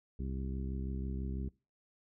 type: harmonic tone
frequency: 66.1 Hz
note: C2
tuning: 18 cents sharp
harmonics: 1 / 2 / 3 / 4 / 5 / 6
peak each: -37 / -43 / -43 / -48 / -51 / -52 dBFS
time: 0.19-1.49 s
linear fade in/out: 5 ms
effects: noise-tail reverb RT60 0.3 s tail -23 dB re dry